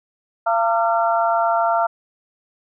harmonic tone with a mistuned harmonic, 227.8 Hz, A#3, 40 cents flat, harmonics 3 / 4 / 5 / 6, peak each -18 / -21 / -28 / -22 dBFS, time 0.46-1.87 s, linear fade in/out 10 ms, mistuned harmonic 5, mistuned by +62 cents, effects none

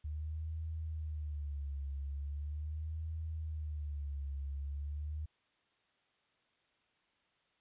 sine tone with vibrato, 74.6 Hz, D2, 28 cents sharp, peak -37 dBFS, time 0.04-5.26 s, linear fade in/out 10 ms, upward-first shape sine, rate 0.4 Hz, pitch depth 120 cents each way, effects white hiss -75 dBFS RMS until 7.6 s + resampled to 8000 Hz

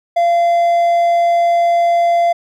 triangle tone, 687 Hz, F5, 29 cents flat, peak -8 dBFS, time 0.16-2.33 s, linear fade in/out 10 ms, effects none

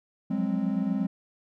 triangle tone cluster, 176.9 / 185.1 / 206.1 / 263.4 Hz, F3 / F#3 / G#3 / C4, +23 / +1 / -13 / +12 cents, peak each -34 / -29 / -26 / -28 dBFS, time 0.3-1.07 s, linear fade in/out 10 ms, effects none

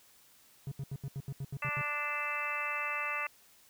triangle tone bursts, 136.8 Hz, C#3, 23 cents flat, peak -33 dBFS, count 10, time 0.67-1.814 s, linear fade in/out 2 ms, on 46 ms, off 76 ms
harmonic tone, 293.7 Hz, D4, in tune, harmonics 2 / 3 / 4 / 5 / 6 / 7 / 8 / 9, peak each -46 / -46 / -38 / -43 / -44 / -38 / -47 / -37 dBFS, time 1.62-3.27 s, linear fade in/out 5 ms
effects white hiss -62 dBFS RMS until 3.69 s

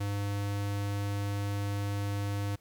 square tone, 101.1 Hz, G#2, 46 cents flat, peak -31 dBFS, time 0-2.56 s, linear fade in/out 10 ms, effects pink hiss -67 dBFS RMS until 2.6 s

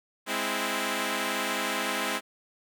5% pulse chord, Ab augmented, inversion none, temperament equal, 207.7 / 261.6 / 329.6 Hz, Ab3 / C4 / E4, 0 / 0 / 0 cents, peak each -21 / -20 / -21 dBFS, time 0.26-2.21 s, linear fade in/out 50 ms, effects none

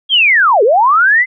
sine linear two-way sweep, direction down then up, 3322 to 390.3 to 2084 Hz, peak -6 dBFS, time 0.09-1.26 s, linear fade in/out 50 ms, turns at 0.63 s, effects none

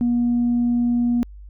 sine tone, 240 Hz, B3, 49 cents flat, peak -15 dBFS, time 0.01-1.23 s, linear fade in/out 0 ms, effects tanh soft clip ceiling -13 dBFS + added 50 Hz sine -37 dBFS peak until 1.49 s

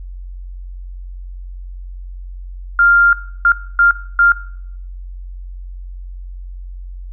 sine tone bursts at uneven times, 1396.9 Hz, F6, in tune, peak -7 dBFS, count 4, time 2.79-3.13 / 3.45-3.52 / 3.79-3.91 / 4.19-4.32 s, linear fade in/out 2 ms, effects noise-tail reverb RT60 0.7 s tail -19 dB re dry + added 45 Hz sine -27 dBFS peak until 7.12 s

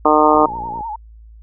harmonic tone, 152.5 Hz, D#3, 34 cents flat, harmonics 2 / 3 / 4 / 5 / 6 / 7 / 8, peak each -17 / -17 / -17 / -17 / -17 / -17 / -17 dBFS, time 0.05-0.46 s, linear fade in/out 5 ms
sine tone with vibrato, 880 Hz, A5, in tune, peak -23 dBFS, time 0.24-0.96 s, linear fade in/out 5 ms, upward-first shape sine, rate 10 Hz, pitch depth 100 cents each way
click train, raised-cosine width 2 ms, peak -21 dBFS, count 28, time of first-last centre 0.35-0.808 s, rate 59 Hz
effects added 55 Hz sine -38 dBFS peak until 1.42 s

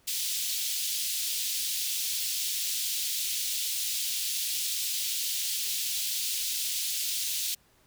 pink high-pass noise, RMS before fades -31 dBFS, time 0.07-7.55 s, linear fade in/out 10 ms, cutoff 3200 Hz, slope 24 dB/octave, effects pink hiss -64 dBFS RMS until 7.86 s

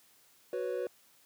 triangle chord, F# suspended fourth, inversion none, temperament just, 370 / 493.3 / 555 Hz, F#4 / B4 / C#5, 0 / -2 / +2 cents, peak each -35 / -33 / -37 dBFS, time 0.53-0.87 s, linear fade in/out 2 ms, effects white hiss -64 dBFS RMS until 1.25 s + high-pass 80 Hz 12 dB/octave

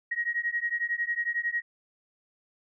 sine beating tone pair, 1885 / 1896 Hz, A#6 / A#6, +19 / +29 cents, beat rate 11 Hz, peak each -30 dBFS, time 0.11-1.62 s, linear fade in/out 10 ms, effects none

